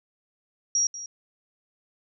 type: tone with echo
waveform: sine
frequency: 5680 Hz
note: F8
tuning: 28 cents sharp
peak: -20 dBFS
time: 0.75-0.87 s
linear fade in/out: 2 ms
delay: 190 ms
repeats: 1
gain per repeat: -14 dB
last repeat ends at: 1.06 s
effects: none